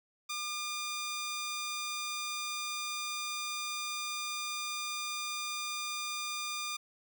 10% pulse tone, 1205 Hz, D6, 44 cents sharp, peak -27 dBFS, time 0.29-6.77 s, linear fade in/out 10 ms, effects none

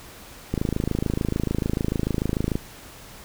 click train, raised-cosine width 3 ms, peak -10 dBFS, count 55, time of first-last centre 0.54-2.555 s, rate 26.8 Hz, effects pink hiss -44 dBFS RMS until 3.24 s

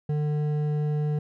sine tone with hard clipping, 149.6 Hz, D3, 32 cents sharp, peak -25 dBFS, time 0.09-1.19 s, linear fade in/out 5 ms, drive 8 dB, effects none

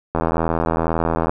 click train, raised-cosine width 1 ms, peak -5 dBFS, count 95, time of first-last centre 0.15-1.295 s, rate 82.1 Hz, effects none

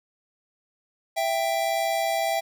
square tone pair together, 664.6 / 786 Hz, E5 / G5, +14 / +4 cents, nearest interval minor third, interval 290 cents, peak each -26 / -27 dBFS, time 1.16-2.41 s, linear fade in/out 20 ms, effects none

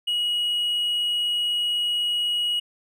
sine tone with hard clipping, 2904 Hz, F#7, 33 cents flat, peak -22 dBFS, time 0.07-2.6 s, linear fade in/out 10 ms, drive 2 dB, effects none

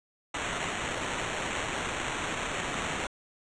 blue noise with sample-and-hold, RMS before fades -33 dBFS, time 0.34-3.07 s, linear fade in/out 5 ms, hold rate 4900 Hz, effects resampled to 22050 Hz

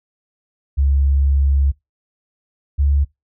sine tone pair in turn, 69.3 / 70.84 Hz, C#2 / C#2, 0 / +38 cents, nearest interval unison, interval 38 cents, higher second, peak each -12 dBFS, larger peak neither, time 0.77-1.72 / 2.78-3.05 s, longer first, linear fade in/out 20 ms, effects noise-tail reverb RT60 0.2 s tail -24 dB re dry

